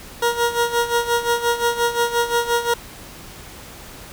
20% pulse tone with tremolo, 472.6 Hz, A#4, 24 cents sharp, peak -10 dBFS, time 0.22-2.74 s, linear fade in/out 5 ms, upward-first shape sine, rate 5.7 Hz, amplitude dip 75%, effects pink hiss -39 dBFS RMS until 4.12 s

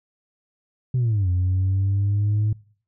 sine linear two-way sweep, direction down then up, 130.81 to 89.4 to 107.5 Hz, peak -16 dBFS, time 0.94-2.53 s, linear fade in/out 5 ms, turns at 1.29 s, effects noise-tail reverb RT60 0.5 s tail -24 dB re dry + tanh soft clip ceiling -16 dBFS

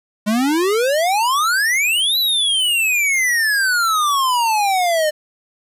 square exponential two-way sweep, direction up then down, 203.5 to 4032 to 598 Hz, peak -15 dBFS, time 0.26-5.11 s, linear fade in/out 20 ms, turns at 2.18 s, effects resampled to 32000 Hz + 8-bit

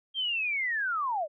sine linear sweep, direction down, 3213 to 558 Hz, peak -27 dBFS, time 0.14-1.28 s, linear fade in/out 50 ms, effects none

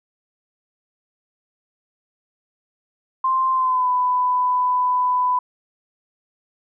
sine tone with pitch glide, 1046.5 to 998.1 Hz, C6 to B5, 0 to +18 cents, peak -16 dBFS, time 3.24-5.39 s, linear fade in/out 5 ms, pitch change -82 cents, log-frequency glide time 3.52-3.89 s, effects none

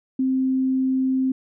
sine tone, 261.8 Hz, C4, 1 cent sharp, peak -18 dBFS, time 0.19-1.32 s, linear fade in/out 5 ms, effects none

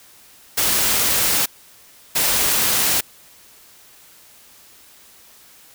white noise bursts at uneven times, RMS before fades -18 dBFS, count 2, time 0.57-1.46 / 2.15-3.01 s, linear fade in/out 10 ms, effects white hiss -48 dBFS RMS until 5.74 s

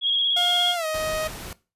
sine tone with vibrato, 3300 Hz, G#7, 12 cents flat, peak -19 dBFS, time 0.01-0.75 s, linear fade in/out 50 ms, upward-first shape square, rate 17 Hz, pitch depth 25 cents each way
sawtooth tone with pitch glide, 708 to 627.1 Hz, F5 to D#5, +23 to +13 cents, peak -21 dBFS, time 0.36-1.28 s, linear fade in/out 10 ms, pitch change -210 cents, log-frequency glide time 0.75-0.86 s
pink noise, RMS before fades -36 dBFS, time 0.94-1.53 s, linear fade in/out 2 ms
effects noise-tail reverb RT60 0.3 s tail -19 dB re dry + resampled to 32000 Hz

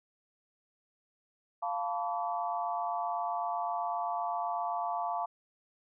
sine chord, B half-diminished seventh, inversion second, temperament equal with one note detuned, 698.5 / 880 / 987.8 / 1145.2 Hz, F5 / A5 / B5 / D6, 0 / 0 / 0 / -44 cents, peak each -34 / -36 / -40 / -38 dBFS, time 1.62-5.26 s, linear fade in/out 10 ms, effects none

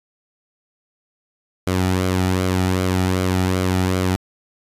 sawtooth tone with flanger, 92.5 Hz, F#2, in tune, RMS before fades -19 dBFS, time 1.67-4.16 s, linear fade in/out 0 ms, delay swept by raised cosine 1.1 to 1.92 ms, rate 2.6 Hz, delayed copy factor -0.5, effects resampled to 32000 Hz

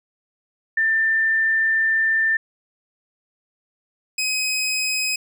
sine / 20% pulse tone pair in turn, 1787 / 2527 Hz, A6 / D#7, +26 / +26 cents, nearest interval tritone, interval 600 cents, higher second, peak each -16 dBFS, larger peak neither, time 0.77-2.37 / 4.18-5.16 s, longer first, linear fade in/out 5 ms, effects none

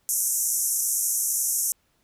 white band-pass noise, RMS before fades -25 dBFS, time 0.09-1.72 s, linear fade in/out 0 ms, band 5700 to 13000 Hz, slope 96 dB/octave, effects pink hiss -68 dBFS RMS until 2.03 s

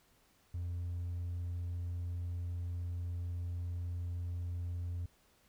triangle tone, 87.31 Hz, F2, in tune, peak -33 dBFS, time 0.54-5.06 s, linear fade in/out 5 ms, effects tanh soft clip ceiling -31 dBFS + pink hiss -69 dBFS RMS until 5.48 s

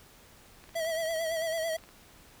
click train, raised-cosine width 0.3 ms, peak -36 dBFS, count 25, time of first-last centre 0.64-1.89 s, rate 19.2 Hz
square tone with vibrato, 651 Hz, E5, 22 cents flat, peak -30 dBFS, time 0.75-1.77 s, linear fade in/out 10 ms, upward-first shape sine, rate 9 Hz, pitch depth 50 cents each way
effects pink hiss -56 dBFS RMS until 2.4 s

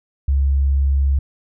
sine tone, 68.8 Hz, C#2, 12 cents flat, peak -13 dBFS, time 0.28-1.19 s, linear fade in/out 5 ms, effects none

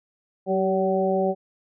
harmonic tone with a mistuned harmonic, 189.4 Hz, F#3, 41 cents sharp, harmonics 1 / 2 / 3 / 4, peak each -26 / -24 / -24 / -27 dBFS, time 0.46-1.35 s, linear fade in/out 50 ms, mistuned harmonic 2, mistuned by +28 cents, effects none

